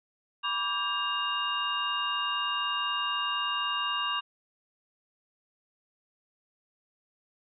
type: tone cluster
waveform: sine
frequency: 981 / 1157 / 1598 / 2812 / 3733 Hz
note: B5 / D6 / G6 / F7 / A#7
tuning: -12 / -26 / +33 / +11 / +2 cents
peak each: -37 / -32 / -37 / -31 / -40 dBFS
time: 0.43-4.21 s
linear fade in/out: 20 ms
effects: none